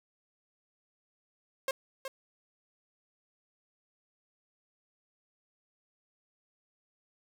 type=tone with echo; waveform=sawtooth; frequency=535 Hz; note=C5; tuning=38 cents sharp; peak=-25 dBFS; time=1.68-1.71 s; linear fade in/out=2 ms; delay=370 ms; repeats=1; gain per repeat=-8 dB; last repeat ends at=2.08 s; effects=none